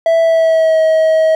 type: tone with pitch glide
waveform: triangle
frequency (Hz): 659.3 to 637.2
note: E5 to D#5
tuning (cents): 0 to +41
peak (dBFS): -6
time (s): 0.06-1.35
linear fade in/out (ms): 2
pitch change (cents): -59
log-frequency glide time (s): 0.21-0.8
effects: none